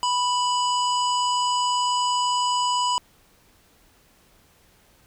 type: harmonic tone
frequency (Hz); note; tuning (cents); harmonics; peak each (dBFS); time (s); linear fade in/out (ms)
987.8; B5; 0; 1 / 3 / 5 / 7 / 8; -21 / -28 / -32 / -35 / -35; 0.03-2.98; 0
effects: pink hiss -58 dBFS RMS until 5.06 s